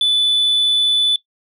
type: tone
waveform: sine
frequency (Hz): 3485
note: A7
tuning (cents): -17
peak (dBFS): -10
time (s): 0.01-1.16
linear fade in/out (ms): 2
effects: noise-tail reverb RT60 0.1 s tail -18 dB re dry + tanh soft clip ceiling -11 dBFS